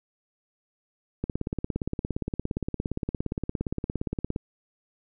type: click train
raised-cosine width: 3 ms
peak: -15 dBFS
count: 55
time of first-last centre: 1.24-4.361 s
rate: 17.3 Hz
effects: none